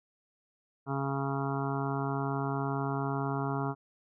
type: harmonic tone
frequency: 137.8 Hz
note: C#3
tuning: 10 cents flat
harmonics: 1 / 2 / 3 / 5 / 6 / 7 / 8 / 9 / 10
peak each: -33 / -36 / -38 / -40 / -41 / -41 / -42 / -43 / -43 dBFS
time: 0.86-3.75 s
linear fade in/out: 50 ms
effects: none